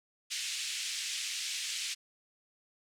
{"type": "band-pass noise", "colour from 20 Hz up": "pink", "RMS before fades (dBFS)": -37, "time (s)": [0.3, 1.95], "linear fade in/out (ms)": 20, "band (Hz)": [2400, 8400], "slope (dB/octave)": 24, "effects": []}